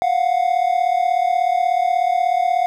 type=tone pair together; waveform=triangle; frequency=698.5 / 735 Hz; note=F5 / F#5; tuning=0 / -12 cents; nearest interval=minor second; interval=88 cents; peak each=-16 dBFS; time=0.02-2.66 s; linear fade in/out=0 ms; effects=none